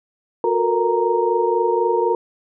sine tone cluster, 362.2 / 449.5 / 473.4 / 931 Hz, F#4 / A4 / A#4 / A#5, -37 / +37 / +27 / -2 cents, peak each -21 dBFS, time 0.44-2.15 s, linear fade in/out 2 ms, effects none

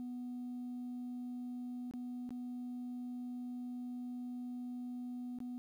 sine tone with dropouts, 246.7 Hz, B3, 2 cents flat, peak -38 dBFS, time 0-5.58 s, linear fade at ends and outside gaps 0 ms, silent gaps 1.911-1.937 / 2.292-2.306 / 5.387-5.403 s, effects tanh soft clip ceiling -39 dBFS + 12-bit

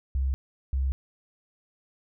sine tone pair in turn, 66.6 / 66.6 Hz, C2 / C2, +31 / +31 cents, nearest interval unison, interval 0 cents, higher neither, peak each -23 dBFS, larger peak neither, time 0.15-0.34 / 0.73-0.92 s, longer neither, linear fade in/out 0 ms, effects none

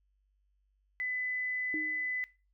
sine tone, 2005 Hz, B6, 26 cents sharp, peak -32 dBFS, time 1-2.24 s, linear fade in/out 0 ms
sine tone with exponential decay, 311.1 Hz, D#4, in tune, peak -33 dBFS, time 1.74-2.14 s, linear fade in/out 1 ms, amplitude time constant 86 ms
effects noise-tail reverb RT60 0.3 s tail -19 dB re dry + added 49 Hz sine -70 dBFS peak until 2.53 s

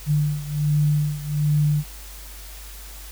sine beating tone pair, 148.3 / 149.6 Hz, D3 / D3, +17 / +32 cents, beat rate 1.3 Hz, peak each -20 / -23 dBFS, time 0.06-1.84 s, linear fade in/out 50 ms, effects added 50 Hz sine -38 dBFS peak until 3.11 s + white hiss -42 dBFS RMS until 3.11 s

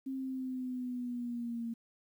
sine linear sweep, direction down, 267.5 to 229.8 Hz, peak -35 dBFS, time 0.06-1.74 s, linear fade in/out 10 ms, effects 11-bit

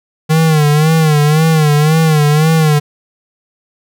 square tone with vibrato, 154.3 Hz, D#3, 14 cents flat, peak -8 dBFS, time 0.29-2.8 s, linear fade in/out 20 ms, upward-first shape sine, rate 1.9 Hz, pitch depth 83 cents each way, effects none

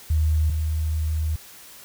sine tone pair in turn, 77.8 / 78.22 Hz, D#2 / D#2, 0 / +10 cents, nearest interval unison, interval 10 cents, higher second, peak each -17 / -21 dBFS, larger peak first, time 0.1-0.5 / 0.5-1.36 s, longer second, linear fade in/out 5 ms, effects white hiss -45 dBFS RMS until 1.84 s

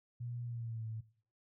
sine tone with pitch glide, 120.3 to 110.95 Hz, B2 to A2, -45 to +15 cents, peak -39 dBFS, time 0.2-1.01 s, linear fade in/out 10 ms, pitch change -140 cents, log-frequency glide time 0.44-0.86 s, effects noise-tail reverb RT60 0.5 s tail -19 dB re dry

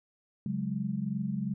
sine chord, C# suspended fourth, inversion none, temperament equal, 138.59 / 185 / 207.7 Hz, C#3 / F#3 / G#3, 0 / 0 / 0 cents, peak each -36 / -34 / -33 dBFS, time 0.46-1.54 s, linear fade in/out 2 ms, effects none

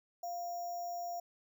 sine tone with sample-and-hold, 698.5 Hz, F5, in tune, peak -37 dBFS, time 0.23-1.2 s, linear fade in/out 5 ms, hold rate 6300 Hz, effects none

